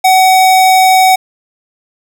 square tone, 752 Hz, F#5, 28 cents sharp, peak -5 dBFS, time 0.04-1.16 s, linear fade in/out 10 ms, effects none

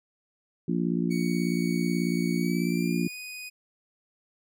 harmonic tone, 58.27 Hz, A#1, in tune, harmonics 3 / 4 / 5 / 6, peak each -27 / -29 / -31 / -33 dBFS, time 0.68-3.08 s, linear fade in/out 5 ms
sawtooth tone with pitch glide, 2241 to 2487 Hz, C#7 to D#7, +18 to -1 cents, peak -34 dBFS, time 1.1-3.5 s, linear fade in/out 20 ms, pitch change +181 cents, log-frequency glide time 2.37-3.17 s
effects none

